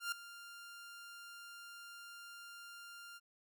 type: tone with ADSR envelope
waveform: sawtooth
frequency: 1396.9 Hz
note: F6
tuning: in tune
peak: -31 dBFS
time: 0-3.2 s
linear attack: 120 ms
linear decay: 4 ms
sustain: -16 dB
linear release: 36 ms
effects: none